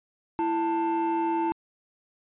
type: tone pair together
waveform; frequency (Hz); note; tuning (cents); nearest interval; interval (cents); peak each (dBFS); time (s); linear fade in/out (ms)
triangle; 332.3 / 887.1; E4 / A5; +14 / +14; octave + perfect fourth; 1700; -23; 0.39-1.52; 0
effects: tanh soft clip ceiling -19 dBFS + resampled to 8000 Hz